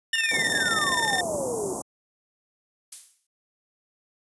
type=tone with tremolo; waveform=sawtooth; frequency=1809 Hz; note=A6; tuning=48 cents sharp; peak=-18 dBFS; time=0.13-1.21 s; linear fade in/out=5 ms; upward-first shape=square; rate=19 Hz; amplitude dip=55%
type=exponential sweep; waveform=sine; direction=down; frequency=2960 to 360 Hz; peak=-27 dBFS; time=0.13-1.73 s; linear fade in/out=2 ms
type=band-stop noise; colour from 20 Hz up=pink; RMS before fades=-29 dBFS; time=0.31-1.82 s; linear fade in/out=5 ms; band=1000 to 6500 Hz; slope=48 dB/octave
type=noise with exponential decay; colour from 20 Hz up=violet; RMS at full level=-31 dBFS; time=2.92-3.27 s; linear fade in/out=5 ms; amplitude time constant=75 ms
effects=high-pass 200 Hz 12 dB/octave + resampled to 24000 Hz